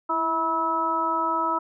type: harmonic tone with a mistuned harmonic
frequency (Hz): 324.4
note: E4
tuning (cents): -28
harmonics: 1 / 2 / 3 / 4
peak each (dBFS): -32 / -32 / -25 / -25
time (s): 0.09-1.59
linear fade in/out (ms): 10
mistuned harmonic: 1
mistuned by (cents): +33
effects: none